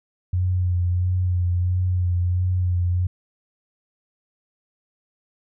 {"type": "tone with vibrato", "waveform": "sine", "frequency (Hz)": 89.9, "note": "F#2", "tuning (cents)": -49, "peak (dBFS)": -18, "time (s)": [0.33, 3.07], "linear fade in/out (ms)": 5, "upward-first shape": "sine", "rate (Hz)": 1.5, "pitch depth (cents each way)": 29, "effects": []}